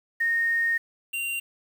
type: tone pair in turn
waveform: sine / square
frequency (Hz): 1848 / 2769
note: A#6 / F7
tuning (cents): -16 / -15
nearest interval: perfect fifth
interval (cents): 701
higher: second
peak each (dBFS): -21 / -28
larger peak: first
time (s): 0.2-0.78 / 1.13-1.4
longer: first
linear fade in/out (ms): 10
effects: 8-bit